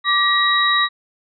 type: tone cluster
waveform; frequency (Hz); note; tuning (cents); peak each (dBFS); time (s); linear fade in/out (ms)
sine; 1166 / 1905 / 3836; D6 / A#6 / A#7; -13 / +37 / +49; -18; 0.04-0.89; 50
effects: none